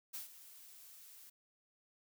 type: noise with ADSR envelope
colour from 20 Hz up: blue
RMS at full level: -43 dBFS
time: 0.13-1.3 s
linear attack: 19 ms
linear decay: 130 ms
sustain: -14 dB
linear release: 8 ms
effects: none